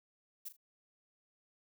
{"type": "noise with echo", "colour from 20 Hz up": "violet", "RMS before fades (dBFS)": -43, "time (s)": [0.45, 0.49], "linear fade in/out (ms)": 10, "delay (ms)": 39, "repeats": 2, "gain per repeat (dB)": -12, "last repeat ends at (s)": 0.568, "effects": []}